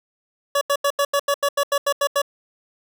25% pulse tone bursts, 567 Hz, C#5, 39 cents sharp, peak -13 dBFS, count 12, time 0.55-2.218 s, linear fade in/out 5 ms, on 62 ms, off 84 ms, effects none

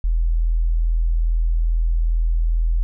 sine tone, 41.2 Hz, E1, in tune, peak -15 dBFS, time 0.04-2.83 s, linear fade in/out 0 ms, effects none

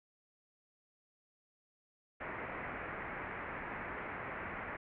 white low-pass noise, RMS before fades -43 dBFS, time 2.2-4.77 s, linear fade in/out 10 ms, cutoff 2200 Hz, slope 48 dB/octave, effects none

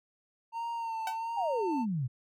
triangle tone with vibrato, 911 Hz, A#5, 40 cents flat, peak -31 dBFS, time 0.52-1.86 s, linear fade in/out 50 ms, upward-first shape sine, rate 1.4 Hz, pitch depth 41 cents each way
sawtooth tone with exponential decay, 758 Hz, F#5, 42 cents sharp, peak -27 dBFS, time 1.07-1.19 s, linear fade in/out 2 ms, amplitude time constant 25 ms
sine exponential sweep, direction down, 857 to 116.54 Hz, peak -29 dBFS, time 1.36-2.08 s, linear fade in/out 20 ms
effects none

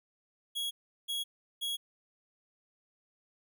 45% pulse tone bursts, 3322 Hz, G#7, in tune, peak -32 dBFS, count 3, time 0.55-1.77 s, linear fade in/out 20 ms, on 160 ms, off 370 ms, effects none

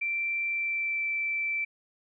sine tone with pitch glide, 2349 to 2331 Hz, D7 to D7, 0 to -14 cents, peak -27 dBFS, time 0.01-1.65 s, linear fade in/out 10 ms, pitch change -14 cents, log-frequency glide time 0.47-1.05 s, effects none

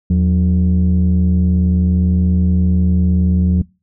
sine tone pair together, 81.24 / 181.8 Hz, E2 / F#3, -25 / -30 cents, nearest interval octave + major second, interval 1395 cents, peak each -11 dBFS, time 0.1-3.62 s, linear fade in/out 5 ms, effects noise-tail reverb RT60 0.3 s tail -25 dB re dry + tanh soft clip ceiling -7 dBFS

